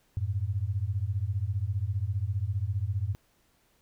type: beating tone pair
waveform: sine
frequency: 91.6 / 106.6 Hz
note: F#2 / G#2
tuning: -17 / +46 cents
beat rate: 15 Hz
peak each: -30 dBFS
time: 0.17-3.15 s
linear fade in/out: 0 ms
effects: pink hiss -68 dBFS RMS until 3.81 s